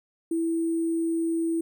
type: tone with sample-and-hold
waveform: sine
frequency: 330.3 Hz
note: E4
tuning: 4 cents sharp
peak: -23 dBFS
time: 0.31-1.61 s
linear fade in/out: 5 ms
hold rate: 8820 Hz
effects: none